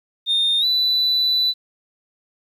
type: tone with pitch glide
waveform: sine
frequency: 3651 to 3981 Hz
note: A#7 to B7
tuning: -37 to +13 cents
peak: -14 dBFS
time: 0.26-1.54 s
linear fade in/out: 50 ms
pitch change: +150 cents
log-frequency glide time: 0.6-0.65 s
effects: tanh soft clip ceiling -13 dBFS + 9-bit